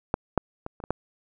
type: clicks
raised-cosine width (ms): 1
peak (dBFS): -8 / -6 / -19 / -28 / -21 / -10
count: 6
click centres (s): 0.141 / 0.377 / 0.664 / 0.802 / 0.839 / 0.906
effects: none